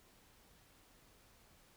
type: silence
effects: pink hiss -66 dBFS RMS until 1.76 s